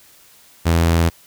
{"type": "tone", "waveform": "sawtooth", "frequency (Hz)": 83.5, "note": "E2", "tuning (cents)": 23, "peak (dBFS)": -9, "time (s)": [0.65, 1.1], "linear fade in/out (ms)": 20, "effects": ["white hiss -49 dBFS RMS until 1.26 s"]}